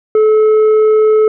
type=tone with tanh clipping; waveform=triangle; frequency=432.2 Hz; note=A4; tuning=31 cents flat; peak=-7 dBFS; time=0.15-1.28 s; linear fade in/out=2 ms; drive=9 dB; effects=none